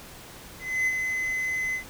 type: tone with ADSR envelope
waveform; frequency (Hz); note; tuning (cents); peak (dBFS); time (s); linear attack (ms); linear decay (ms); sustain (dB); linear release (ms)
triangle; 2035; C7; -49; -19; 0.59-1.84; 280; 38; -5; 99
effects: pink hiss -45 dBFS RMS until 1.89 s